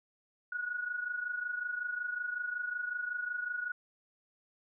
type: tone pair together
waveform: sine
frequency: 1454.6 / 1480 Hz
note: F#6 / F#6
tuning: -30 / 0 cents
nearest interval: unison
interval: 30 cents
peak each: -35 / -40 dBFS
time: 0.52-3.72 s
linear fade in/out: 5 ms
effects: none